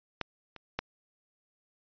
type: clicks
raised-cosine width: 0.3 ms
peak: -15 / -29 / -14 dBFS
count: 3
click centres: 0.213 / 0.563 / 0.79 s
effects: resampled to 11025 Hz